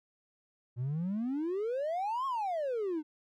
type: exponential two-way sweep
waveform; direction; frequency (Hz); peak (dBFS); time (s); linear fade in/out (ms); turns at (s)
triangle; up then down; 116.54 to 1105 to 293.3; -28; 0.76-3.03; 50; 2.26
effects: tanh soft clip ceiling -26 dBFS